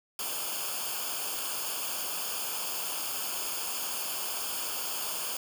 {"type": "noise with comb filter", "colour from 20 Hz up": "white", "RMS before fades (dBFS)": -34, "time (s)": [0.19, 5.37], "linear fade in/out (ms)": 2, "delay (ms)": 0.51, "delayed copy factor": -0.8, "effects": []}